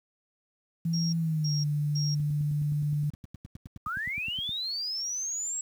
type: tone with pitch glide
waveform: sine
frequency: 165.8 to 147.71 Hz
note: E3 to D3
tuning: +10 to +10 cents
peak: -25 dBFS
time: 0.85-3.1 s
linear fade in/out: 5 ms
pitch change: -200 cents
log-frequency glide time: 1.18-1.53 s
type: tone bursts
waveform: sine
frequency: 5588 Hz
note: F8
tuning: in tune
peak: -32 dBFS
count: 3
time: 0.93-2.15 s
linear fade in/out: 10 ms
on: 200 ms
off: 310 ms
type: click train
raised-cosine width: 5 ms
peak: -29 dBFS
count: 23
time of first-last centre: 2.2-4.492 s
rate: 9.6 Hz
type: linear sweep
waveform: sine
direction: up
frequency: 1187 to 7700 Hz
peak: -30 dBFS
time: 3.86-5.61 s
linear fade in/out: 2 ms
effects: high-pass 60 Hz 12 dB/octave + 9-bit